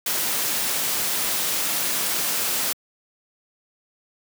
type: noise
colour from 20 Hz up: white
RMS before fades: -24 dBFS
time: 0.06-2.73 s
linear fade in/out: 5 ms
effects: high-pass 150 Hz 12 dB/octave